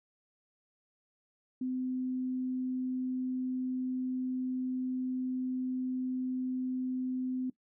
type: tone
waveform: sine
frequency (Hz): 255.8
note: C4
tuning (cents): -39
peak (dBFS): -31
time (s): 1.61-7.5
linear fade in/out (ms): 5
effects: noise-tail reverb RT60 0.1 s tail -19 dB re dry